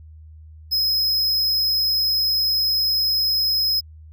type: tone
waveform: square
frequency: 5110 Hz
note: D#8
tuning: 45 cents sharp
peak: -18 dBFS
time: 0.71-3.81 s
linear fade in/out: 20 ms
effects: added 78 Hz sine -40 dBFS peak until 4.12 s